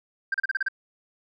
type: tone bursts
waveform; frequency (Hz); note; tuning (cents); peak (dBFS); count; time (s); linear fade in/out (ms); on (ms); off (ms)
sine; 1575; G6; +8; -20; 7; 0.32-0.685; 5; 23; 34
effects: tanh soft clip ceiling -20 dBFS